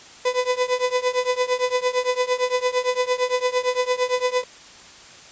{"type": "tone with tremolo", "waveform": "35% pulse", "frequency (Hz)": 501, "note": "B4", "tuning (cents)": 25, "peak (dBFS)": -14, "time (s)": [0.25, 4.44], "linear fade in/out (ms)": 5, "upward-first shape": "triangle", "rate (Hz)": 8.8, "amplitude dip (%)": 95, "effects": ["white hiss -44 dBFS RMS until 5.31 s", "resampled to 16000 Hz"]}